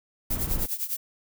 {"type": "noise with tremolo", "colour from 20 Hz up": "violet", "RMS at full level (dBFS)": -27, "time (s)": [0.3, 0.97], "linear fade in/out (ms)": 10, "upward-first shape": "triangle", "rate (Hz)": 9.9, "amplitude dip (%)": 90}
{"type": "noise", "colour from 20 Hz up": "brown", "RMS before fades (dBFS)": -29, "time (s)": [0.3, 0.66], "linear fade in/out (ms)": 5}
{"effects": []}